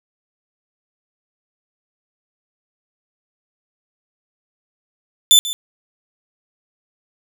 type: tone with echo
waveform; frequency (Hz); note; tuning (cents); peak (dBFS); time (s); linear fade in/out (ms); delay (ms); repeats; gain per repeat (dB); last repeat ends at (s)
sawtooth; 3520; A7; 0; -4; 5.31-5.39; 0; 140; 1; -15; 5.53
effects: none